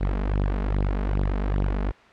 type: tone with flanger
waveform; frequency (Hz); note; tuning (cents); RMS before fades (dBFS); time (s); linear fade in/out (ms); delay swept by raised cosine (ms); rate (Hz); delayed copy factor
sawtooth; 49; G1; 0; -24; 0-1.92; 20; 0.21 to 4.81; 2.5; +0.85
effects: white hiss -50 dBFS RMS until 2.12 s + low-pass 2000 Hz 12 dB/octave